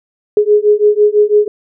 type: beating tone pair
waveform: sine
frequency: 415.3 / 421.3 Hz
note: G#4 / G#4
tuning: 0 / +25 cents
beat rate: 6 Hz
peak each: -10 dBFS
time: 0.37-1.48 s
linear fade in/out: 2 ms
effects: none